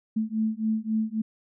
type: beating tone pair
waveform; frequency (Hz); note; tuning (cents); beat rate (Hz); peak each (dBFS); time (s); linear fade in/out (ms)
sine; 217.5 / 221.2; A3 / A3; -20 / +9; 3.7; -27 / -27; 0.16-1.22; 10
effects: none